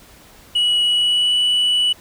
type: tone with pitch glide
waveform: sine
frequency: 2926 to 2957 Hz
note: F#7 to F#7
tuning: -20 to -2 cents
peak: -11 dBFS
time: 0.55-1.93 s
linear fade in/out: 10 ms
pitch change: +18 cents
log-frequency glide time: 0.9-1.36 s
effects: tanh soft clip ceiling -13 dBFS + pink hiss -46 dBFS RMS until 2 s